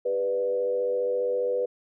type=tone with frequency modulation; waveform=sine; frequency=493.9 Hz; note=B4; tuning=in tune; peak=-23 dBFS; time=0.05-1.66 s; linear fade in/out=10 ms; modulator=95.1 Hz; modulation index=0.64; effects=none